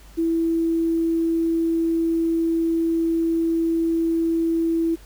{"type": "tone with quantisation", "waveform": "sine", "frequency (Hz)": 330, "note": "E4", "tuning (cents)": 2, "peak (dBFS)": -18, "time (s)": [0.17, 4.96], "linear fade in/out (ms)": 20, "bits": 8, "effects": ["added 50 Hz sine -44 dBFS peak until 5.05 s", "pink hiss -51 dBFS RMS until 5.05 s"]}